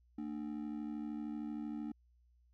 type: ring-modulated tone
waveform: triangle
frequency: 261.6 Hz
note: C4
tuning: in tune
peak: -34 dBFS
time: 0.18-1.92 s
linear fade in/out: 5 ms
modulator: 36.5 Hz
effects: added 60 Hz sine -66 dBFS peak until 2.53 s